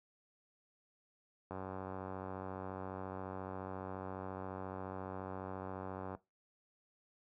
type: click train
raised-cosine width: 1 ms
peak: -29 dBFS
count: 439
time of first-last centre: 1.51-6.15 s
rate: 94.4 Hz
effects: noise-tail reverb RT60 0.2 s tail -18 dB re dry + high-pass 60 Hz 12 dB/octave